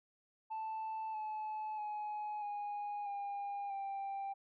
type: tone with pitch steps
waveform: sine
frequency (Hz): 880 / 860.9 / 842.2 / 823.9 / 806 / 788.5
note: A5 / A5 / G#5 / G#5 / G5 / G5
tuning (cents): 0 / -38 / +24 / -14 / +48 / +10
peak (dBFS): -36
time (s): 0.5-4.34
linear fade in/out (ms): 20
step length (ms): 640
effects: tanh soft clip ceiling -37 dBFS